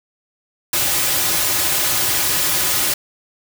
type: noise with comb filter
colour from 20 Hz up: white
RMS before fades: -18 dBFS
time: 0.73-2.94 s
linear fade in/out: 5 ms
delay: 4.4 ms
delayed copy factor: -0.65
effects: none